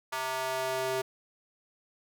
square tone with high-pass filter sweep, 130.81 Hz, C3, in tune, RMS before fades -32 dBFS, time 0.12-1.02 s, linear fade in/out 10 ms, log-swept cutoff 990 to 450 Hz, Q 1.8, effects none

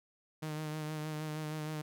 sawtooth tone with vibrato, 154 Hz, D#3, 17 cents flat, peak -33 dBFS, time 0.42-1.82 s, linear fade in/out 10 ms, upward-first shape sine, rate 6.4 Hz, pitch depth 26 cents each way, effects none

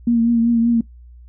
sine tone with vibrato, 232.9 Hz, A#3, 1 cent flat, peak -12 dBFS, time 0.07-0.81 s, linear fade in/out 5 ms, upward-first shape triangle, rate 5.2 Hz, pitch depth 38 cents each way, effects noise-tail reverb RT60 0.1 s tail -19 dB re dry + added 60 Hz sine -39 dBFS peak until 1.28 s

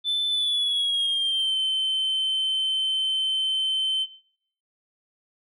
sine tone with pitch glide, 3520 to 3082 Hz, A7 to G7, 0 to -30 cents, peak -19 dBFS, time 0.04-4.07 s, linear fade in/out 50 ms, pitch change -230 cents, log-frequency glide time 0.29-1.57 s, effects noise-tail reverb RT60 0.6 s tail -18 dB re dry + tanh soft clip ceiling -20 dBFS

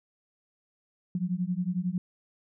sine beating tone pair, 174.61 / 185.61 Hz, F3 / F#3, 0 / +6 cents, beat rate 11 Hz, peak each -30 dBFS, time 1.15-1.98 s, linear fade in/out 2 ms, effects none

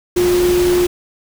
sine tone in noise, 355.9 Hz, F4, 33 cents sharp, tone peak -11 dBFS, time 0.16-0.87 s, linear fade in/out 10 ms, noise pink, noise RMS -23 dBFS, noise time 0.16-0.87 s, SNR +9 dB, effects none

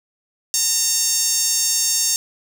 sawtooth tone with high-pass filter, 916 Hz, A#5, 31 cents flat, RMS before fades -19 dBFS, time 0.54-2.16 s, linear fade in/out 0 ms, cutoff 6300 Hz, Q 3.1, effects 7-bit

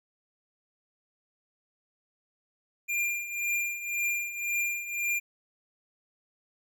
square tone with tremolo, 2397 Hz, D7, 35 cents sharp, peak -26 dBFS, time 2.88-5.2 s, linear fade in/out 20 ms, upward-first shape triangle, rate 1.9 Hz, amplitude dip 75%, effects none

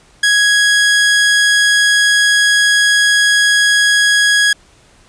sawtooth tone, 1661.2 Hz, G#6, in tune, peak -5 dBFS, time 0.23-4.53 s, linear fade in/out 5 ms, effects pink hiss -48 dBFS RMS until 5.08 s + resampled to 22050 Hz

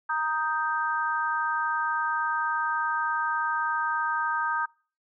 sine chord, Eb major, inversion second, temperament equal, 932.3 / 1244.5 / 1568 Hz, Bb5 / Eb6 / G6, 0 / 0 / 0 cents, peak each -29 dBFS, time 0.09-4.66 s, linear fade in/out 10 ms, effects noise-tail reverb RT60 0.4 s tail -26 dB re dry

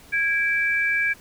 sine tone pair together, 1645.4 / 2327 Hz, G#6 / D7, -17 / -17 cents, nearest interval tritone, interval 600 cents, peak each -22 dBFS, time 0.12-1.14 s, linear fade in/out 20 ms, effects pink hiss -49 dBFS RMS until 1.2 s

